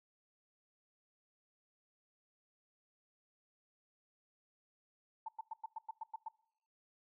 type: tone bursts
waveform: sine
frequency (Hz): 889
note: A5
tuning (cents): +18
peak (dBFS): -39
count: 9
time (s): 5.26-6.285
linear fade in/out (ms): 5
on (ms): 25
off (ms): 100
effects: noise-tail reverb RT60 0.9 s tail -25 dB re dry